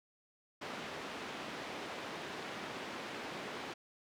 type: band-pass noise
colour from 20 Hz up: pink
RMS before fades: -44 dBFS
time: 0.61-3.74 s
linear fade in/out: 10 ms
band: 250 to 3500 Hz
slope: 12 dB/octave
effects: none